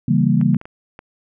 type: chord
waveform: sine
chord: C# diminished seventh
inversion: none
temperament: equal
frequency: 138.59 / 164.81 / 196 / 233.1 Hz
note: C#3 / E3 / G3 / Bb3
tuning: 0 / 0 / 0 / 0 cents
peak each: -18 dBFS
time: 0.08-0.57 s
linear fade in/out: 5 ms
type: clicks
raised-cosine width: 0.5 ms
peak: -21 dBFS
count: 5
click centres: 0.413 / 0.546 / 0.614 / 0.655 / 0.991 s
effects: none